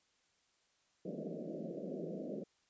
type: band-pass noise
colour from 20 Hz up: pink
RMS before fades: -43 dBFS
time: 1.05-2.44 s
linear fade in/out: 5 ms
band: 160 to 640 Hz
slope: 96 dB/octave
effects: white hiss -75 dBFS RMS until 2.69 s + resampled to 16000 Hz